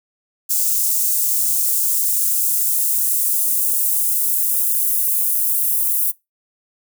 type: noise with high-pass filter sweep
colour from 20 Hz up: blue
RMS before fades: -18 dBFS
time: 0.49-6.12 s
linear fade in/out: 20 ms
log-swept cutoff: 7000 to 11000 Hz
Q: 1.2
effects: noise-tail reverb RT60 0.2 s tail -22 dB re dry